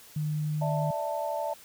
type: tone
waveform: sine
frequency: 151.8 Hz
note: D#3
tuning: 42 cents flat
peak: -27 dBFS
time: 0.16-0.91 s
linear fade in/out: 5 ms
type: chord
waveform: sine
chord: D suspended second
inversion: none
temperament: equal with one note detuned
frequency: 587.3 / 659.3 / 887.1 Hz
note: D5 / E5 / A5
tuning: 0 / 0 / +14 cents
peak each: -33 dBFS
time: 0.61-1.54 s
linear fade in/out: 10 ms
effects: white hiss -52 dBFS RMS until 1.64 s